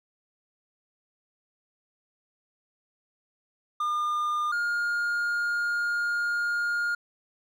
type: tone pair in turn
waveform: triangle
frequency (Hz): 1208 / 1418.1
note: D6 / F6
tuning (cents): +48 / +26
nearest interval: minor third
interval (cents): 278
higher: second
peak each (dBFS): -23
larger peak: neither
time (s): 3.8-4.52 / 4.52-6.95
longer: second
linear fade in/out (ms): 5
effects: none